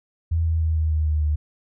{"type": "tone with pitch steps", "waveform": "sine", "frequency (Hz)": [82.41, 81.18, 79.97, 78.78, 77.61, 76.45, 75.31], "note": ["E2", "E2", "D#2", "D#2", "D#2", "D#2", "D2"], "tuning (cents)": [0, -26, 48, 22, -4, -30, 44], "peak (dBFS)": -18, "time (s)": [0.31, 1.36], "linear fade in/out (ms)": 10, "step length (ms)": 150, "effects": []}